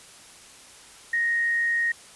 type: tone with frequency modulation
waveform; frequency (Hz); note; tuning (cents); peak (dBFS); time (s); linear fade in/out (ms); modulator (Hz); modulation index
sine; 1867; A#6; +2; -21; 1.13-1.92; 5; 74.1; 0.25
effects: white hiss -48 dBFS RMS until 2.15 s + resampled to 24000 Hz